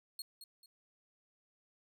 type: tone with echo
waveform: sawtooth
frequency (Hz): 4294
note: C8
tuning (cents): +44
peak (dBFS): -38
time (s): 0.19-0.22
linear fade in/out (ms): 2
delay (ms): 220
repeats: 2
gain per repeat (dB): -9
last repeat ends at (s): 0.66
effects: none